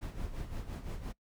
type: noise with tremolo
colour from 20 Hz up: brown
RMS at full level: -37 dBFS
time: 0.01-1.13 s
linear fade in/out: 20 ms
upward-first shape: sine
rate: 5.8 Hz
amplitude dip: 65%
effects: noise-tail reverb RT60 0.1 s tail -23 dB re dry